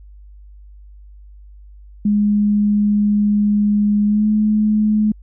sine tone with pitch glide, 207.2 to 213 Hz, G#3 to G#3, -4 to +44 cents, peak -12 dBFS, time 2.05-5.12 s, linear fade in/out 5 ms, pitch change +48 cents, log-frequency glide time 4.06-4.26 s, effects added 50 Hz sine -38 dBFS peak until 5.22 s

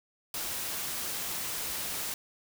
white noise, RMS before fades -35 dBFS, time 0.34-2.14 s, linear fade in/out 2 ms, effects none

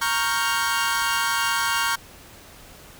sawtooth chord, G half-diminished seventh, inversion first, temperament equal, 932.3 / 1108.7 / 1396.9 / 1568 Hz, Bb5 / Db6 / F6 / G6, 0 / 0 / 0 / 0 cents, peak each -23 dBFS, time 0.01-1.96 s, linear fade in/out 10 ms, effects pink hiss -46 dBFS RMS until 2.99 s

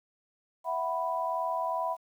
sine chord, E suspended second, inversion none, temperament just, 659.3 / 741.7 / 988.9 Hz, E5 / F#5 / B5, 0 / +4 / +2 cents, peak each -33 / -35 / -31 dBFS, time 0.64-1.97 s, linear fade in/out 50 ms, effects 10-bit

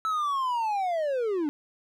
triangle linear sweep, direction down, 1318.5 to 280.4 Hz, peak -23 dBFS, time 0.05-1.49 s, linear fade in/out 0 ms, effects none

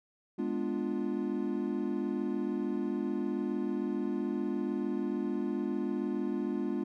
triangle chord, G# diminished seventh, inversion none, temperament equal, 207.7 / 246.9 / 293.7 / 349.2 Hz, G#3 / B3 / D4 / F4, 0 / 0 / 0 / 0 cents, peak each -34 dBFS, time 0.38-6.84 s, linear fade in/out 10 ms, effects none

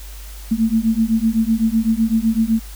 sine beating tone pair, 220 / 227.9 Hz, A3 / A#3, 0 / -39 cents, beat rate 7.9 Hz, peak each -17 dBFS, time 0.51-2.6 s, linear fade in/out 10 ms, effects added 50 Hz sine -32 dBFS peak until 2.75 s + white hiss -41 dBFS RMS until 2.75 s

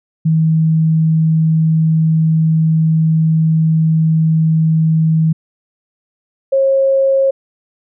sine tone pair in turn, 159.9 / 540.6 Hz, D#3 / C#5, +48 / -44 cents, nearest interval octave + major sixth, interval 2108 cents, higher second, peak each -9 dBFS, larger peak neither, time 0.25-5.33 / 6.52-7.31 s, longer first, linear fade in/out 10 ms, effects none

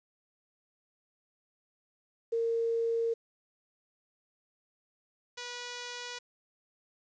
sine / 5% pulse tone pair in turn, 460 / 487.4 Hz, A#4 / B4, -23 / -23 cents, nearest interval minor second, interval 100 cents, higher second, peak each -27 dBFS, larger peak neither, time 2.32-3.14 / 5.37-6.19 s, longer neither, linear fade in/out 10 ms, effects resampled to 16000 Hz + 10-bit

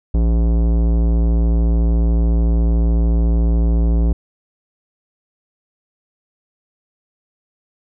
sine tone with tanh clipping, 56.9 Hz, A#1, 41 cents flat, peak -14 dBFS, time 0.14-4.13 s, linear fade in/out 5 ms, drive 17 dB, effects none

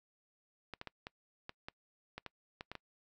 clicks, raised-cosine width 0.3 ms, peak -27 dBFS, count 11, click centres 0.737 / 0.814 / 0.873 / 1.069 / 1.494 / 1.685 / 2.18 / 2.263 / 2.609 / 2.716 / 2.753 s, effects noise-tail reverb RT60 0.1 s tail -25 dB re dry

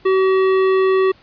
sine tone with hard clipping, 379.8 Hz, F#4, 45 cents sharp, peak -14 dBFS, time 0.05-1.12 s, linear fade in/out 10 ms, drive 13 dB, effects pink hiss -50 dBFS RMS until 1.22 s + resampled to 11025 Hz

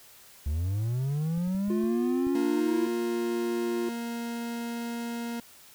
triangle linear sweep, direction up, 69.3 to 336.4 Hz, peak -24 dBFS, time 0.46-2.87 s, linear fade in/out 5 ms
clicks, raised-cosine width 5 ms, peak -34 / -35 / -34 / -34 / -38 / -30 dBFS, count 6, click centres 1.378 / 1.476 / 1.549 / 1.682 / 1.839 / 2.269 s
triangle tone, 352.6 Hz, F4, 17 cents sharp, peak -26 dBFS, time 1.7-3.89 s, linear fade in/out 2 ms
40% pulse tone with pitch glide, 233.1 to 234.6 Hz, A#3 to A#3, 0 to +11 cents, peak -31 dBFS, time 2.35-5.4 s, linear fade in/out 2 ms, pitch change +11 cents, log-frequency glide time 2.69-4.99 s
effects white hiss -53 dBFS RMS until 5.74 s

